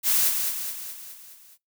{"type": "noise with echo", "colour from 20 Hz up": "blue", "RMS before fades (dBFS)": -21, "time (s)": [0.03, 0.32], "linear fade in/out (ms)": 50, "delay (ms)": 210, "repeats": 6, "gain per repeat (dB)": -5, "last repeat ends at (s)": 1.58, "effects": ["noise-tail reverb RT60 0.2 s tail -23 dB re dry"]}